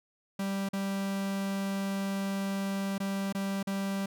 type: tone with dropouts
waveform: 45% pulse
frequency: 196 Hz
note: G3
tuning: in tune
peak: -30 dBFS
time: 0.39-4.06 s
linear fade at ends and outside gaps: 5 ms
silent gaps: 0.689-0.732 / 2.981-3.001 / 3.326-3.348 / 3.629-3.671 s
effects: none